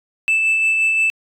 sine tone with tremolo, 2637 Hz, E7, in tune, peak -10 dBFS, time 0.28-1.1 s, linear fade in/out 0 ms, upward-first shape sine, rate 5.7 Hz, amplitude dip 35%, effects tanh soft clip ceiling -12 dBFS

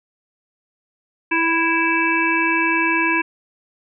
harmonic tone, 329.6 Hz, E4, in tune, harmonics 1 / 3 / 5 / 7 / 8, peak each -22 / -22 / -22 / -22 / -22 dBFS, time 1.31-3.22 s, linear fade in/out 10 ms, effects none

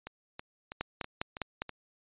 two click trains, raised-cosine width 0.3 ms, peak -16 / -24 dBFS, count 5 / 6, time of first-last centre 0.81-1.62 / 0.07-1.693 s, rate 4.94 / 3.08 Hz, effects resampled to 8000 Hz

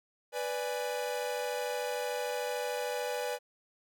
45% pulse chord, G# diminished, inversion first, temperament equal, 493.9 / 587.3 / 830.6 Hz, B4 / D5 / G#5, 0 / 0 / 0 cents, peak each -35 / -38 / -39 dBFS, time 0.32-3.39 s, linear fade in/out 50 ms, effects none

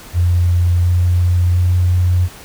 sine tone with pitch steps, 87.7 / 88.62 / 89.54 Hz, F2 / F2 / F2, +8 / +26 / +44 cents, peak -10 dBFS, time 0.13-2.29 s, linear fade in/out 50 ms, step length 720 ms, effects pink hiss -37 dBFS RMS until 2.44 s

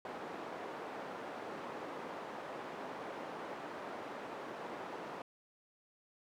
white band-pass noise, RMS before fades -45 dBFS, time 0.05-5.22 s, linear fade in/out 2 ms, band 260 to 910 Hz, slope 12 dB/octave, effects none

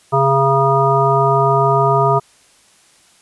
harmonic tone, 136.5 Hz, C#3, 26 cents flat, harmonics 1 / 3 / 5 / 7 / 9, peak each -17 / -17 / -17 / -17 / -17 dBFS, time 0.12-2.2 s, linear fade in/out 20 ms, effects white hiss -51 dBFS RMS until 3.21 s + resampled to 24000 Hz

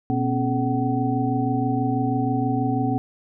sine tone cluster, 121 / 246 / 272.2 / 428.6 / 755 Hz, B2 / B3 / C#4 / A4 / F#5, -35 / -7 / -31 / -45 / +35 cents, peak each -25 / -26 / -24 / -32 / -27 dBFS, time 0.1-2.98 s, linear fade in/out 0 ms, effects none

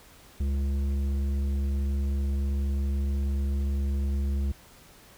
sine tone with tanh clipping, 69.3 Hz, C#2, in tune, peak -26 dBFS, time 0.4-4.52 s, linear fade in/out 5 ms, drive 10 dB, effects pink hiss -53 dBFS RMS until 5.17 s

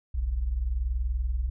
sine tone pair together, 41.37 / 62 Hz, E1 / B1, +7 / +7 cents, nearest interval perfect fifth, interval 700 cents, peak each -31 / -26 dBFS, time 0.14-1.5 s, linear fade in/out 10 ms, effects none

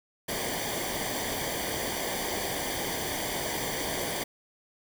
pink noise with comb filter, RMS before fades -32 dBFS, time 0.28-4.24 s, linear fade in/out 10 ms, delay 0.75 ms, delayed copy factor -0.75, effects none

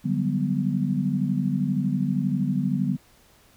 sine chord, G major seventh, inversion second, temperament equal with one note detuned, 146.83 / 185 / 197.59 / 246.9 Hz, D3 / F#3 / G3 / B3, 0 / 0 / +14 / 0 cents, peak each -27 dBFS, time 0.04-2.97 s, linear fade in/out 20 ms, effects pink hiss -57 dBFS RMS until 3.56 s

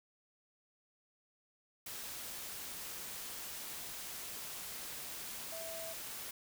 sine tone in noise, 655 Hz, E5, 11 cents flat, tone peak -45 dBFS, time 5.52-5.93 s, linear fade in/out 5 ms, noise white, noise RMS -45 dBFS, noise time 1.86-6.31 s, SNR -3 dB, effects none

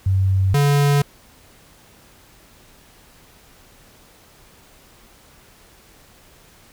sine / square tone pair in turn, 95.5 / 143.09 Hz, G2 / D3, -45 / -45 cents, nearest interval perfect fifth, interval 700 cents, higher second, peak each -14 dBFS, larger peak neither, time 0.06-0.54 / 0.54-1.02 s, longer neither, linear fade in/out 5 ms, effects pink hiss -50 dBFS RMS until 6.72 s

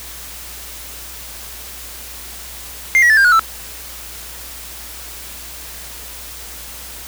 triangle tone with pitch steps, 2106 / 1920.1 / 1750.6 / 1596 / 1455.2 / 1326.7 Hz, C7 / B6 / A6 / G6 / F#6 / E6, +11 / -49 / -9 / +31 / -29 / +11 cents, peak -6 dBFS, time 2.95-3.394 s, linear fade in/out 0 ms, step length 74 ms, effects added 59 Hz sine -39 dBFS peak until 7.07 s + white hiss -33 dBFS RMS until 7.07 s

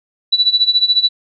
sine tone with tremolo, 3951 Hz, B7, in tune, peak -7 dBFS, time 0.32-1.09 s, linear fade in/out 10 ms, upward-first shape sine, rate 14 Hz, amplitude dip 85%, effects none

